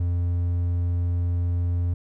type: tone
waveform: triangle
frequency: 87.31 Hz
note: F2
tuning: in tune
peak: -19 dBFS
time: 0-1.94 s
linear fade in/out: 5 ms
effects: none